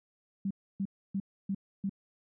sine tone bursts, 196 Hz, G3, in tune, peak -29 dBFS, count 5, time 0.45-1.895 s, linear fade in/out 5 ms, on 57 ms, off 290 ms, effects none

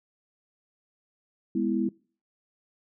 sine chord, E major, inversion first, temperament just, 206 / 247.2 / 329.6 Hz, G#3 / B3 / E4, -14 / +2 / 0 cents, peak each -28 dBFS, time 1.55-1.89 s, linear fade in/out 5 ms, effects noise-tail reverb RT60 0.4 s tail -23 dB re dry

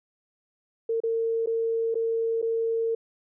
sine tone with dropouts, 455.1 Hz, A#4, 42 cents flat, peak -23 dBFS, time 0.89-2.95 s, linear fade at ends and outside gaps 5 ms, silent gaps 1.003-1.035 / 1.461-1.471 / 1.944-1.953 / 2.417-2.425 s, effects none

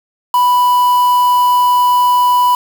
triangle tone with quantisation, 987.8 Hz, B5, in tune, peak -6 dBFS, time 0.34-2.55 s, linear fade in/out 2 ms, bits 4, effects none

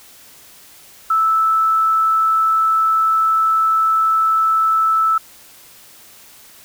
sine tone, 1314 Hz, E6, 6 cents flat, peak -12 dBFS, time 1.1-5.18 s, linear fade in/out 5 ms, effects white hiss -44 dBFS RMS until 6.64 s

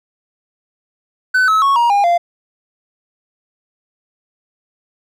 triangle tone with pitch steps, 1510 / 1291.9 / 1105.4 / 945.8 / 809.2 / 692.3 Hz, F#6 / E6 / C#6 / A#5 / G#5 / F5, +35 / -35 / -5 / +25 / -45 / -15 cents, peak -8 dBFS, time 1.34-2.18 s, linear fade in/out 10 ms, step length 140 ms, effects none

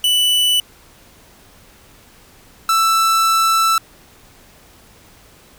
45% pulse tone pair in turn, 2975 / 1325.2 Hz, F#7 / E6, +9 / +9 cents, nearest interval octave + major second, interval 1400 cents, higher first, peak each -12 dBFS, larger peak neither, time 0.04-0.6 / 2.69-3.78 s, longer second, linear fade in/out 2 ms, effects pink hiss -47 dBFS RMS until 5.58 s

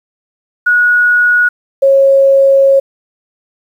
sine tone pair in turn, 1457 / 545.8 Hz, F#6 / C#5, -27 / -27 cents, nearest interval octave + perfect fourth, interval 1700 cents, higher first, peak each -6 / -4 dBFS, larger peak second, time 0.66-1.49 / 1.82-2.8 s, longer second, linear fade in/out 10 ms, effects 7-bit

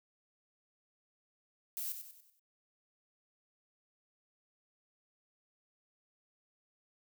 violet noise with echo, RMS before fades -39 dBFS, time 1.77-1.92 s, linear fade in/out 0 ms, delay 95 ms, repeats 5, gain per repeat -7 dB, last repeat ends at 2.395 s, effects none

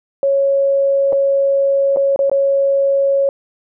sine tone with dropouts, 552 Hz, C#5, 7 cents flat, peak -11 dBFS, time 0.23-3.29 s, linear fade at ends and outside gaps 1 ms, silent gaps 1.124-1.129 / 1.962-1.97 / 2.161-2.191 / 2.297-2.315 s, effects none

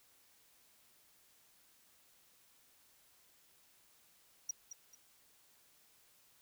triangle tone with echo, 5750 Hz, F8, 50 cents sharp, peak -33 dBFS, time 4.49-4.51 s, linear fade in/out 5 ms, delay 220 ms, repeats 2, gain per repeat -10 dB, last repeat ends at 4.95 s, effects white hiss -68 dBFS RMS until 6.41 s

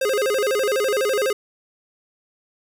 square tone with vibrato, 468.8 Hz, A#4, 10 cents sharp, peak -19 dBFS, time 0.01-1.33 s, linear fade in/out 5 ms, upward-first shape square, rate 12 Hz, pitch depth 210 cents each way, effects none

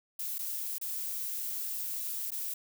violet noise with dropouts, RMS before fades -36 dBFS, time 0.19-2.54 s, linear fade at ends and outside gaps 5 ms, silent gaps 0.384-0.39 / 0.783-0.813 / 2.306-2.317 s, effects none

